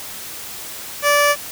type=tone; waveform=15% pulse; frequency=581 Hz; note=D5; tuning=19 cents flat; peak=-6 dBFS; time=1.02-1.36 s; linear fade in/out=50 ms; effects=white hiss -32 dBFS RMS until 1.51 s